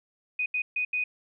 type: tone bursts at uneven times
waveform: sine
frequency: 2489 Hz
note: D#7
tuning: in tune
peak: -25 dBFS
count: 4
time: 0.39-0.46 / 0.54-0.62 / 0.76-0.85 / 0.93-1.04 s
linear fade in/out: 5 ms
effects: none